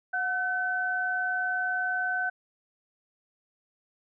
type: tone pair together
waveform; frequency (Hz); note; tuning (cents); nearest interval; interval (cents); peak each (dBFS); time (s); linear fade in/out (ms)
sine; 728.2 / 1520; F#5 / F#6; -28 / +46; octave + minor second; 1274; -32 / -27; 0.13-2.3; 10
effects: none